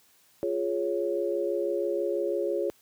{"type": "chord", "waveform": "sine", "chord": "Db major", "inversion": "first", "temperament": "equal", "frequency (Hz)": [349.2, 415.3, 554.4], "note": ["F4", "Ab4", "Db5"], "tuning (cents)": [0, 0, 0], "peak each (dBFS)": -30, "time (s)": [0.43, 2.7], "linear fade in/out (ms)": 0, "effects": ["white hiss -62 dBFS RMS until 2.81 s", "high-pass 60 Hz 12 dB/octave"]}